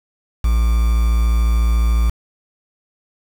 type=tone with quantisation; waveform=triangle; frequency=57 Hz; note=A#1; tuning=38 cents flat; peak=-10 dBFS; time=0.44-2.1 s; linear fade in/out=5 ms; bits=5; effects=none